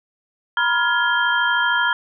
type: tone cluster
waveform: sine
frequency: 961 / 1014 / 1406 / 1682 / 3174 Hz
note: B5 / B5 / F6 / G#6 / G7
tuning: -48 / +45 / +11 / +22 / +21 cents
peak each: -23 / -27 / -19 / -22 / -26 dBFS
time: 0.57-1.93 s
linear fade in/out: 2 ms
effects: none